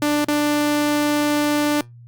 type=tone with dropouts; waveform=sawtooth; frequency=295.2 Hz; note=D4; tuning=9 cents sharp; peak=-13 dBFS; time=0.02-1.81 s; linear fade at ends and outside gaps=2 ms; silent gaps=0.246-0.283 s; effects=added 119 Hz sine -40 dBFS peak until 2.07 s + Opus 48 kbps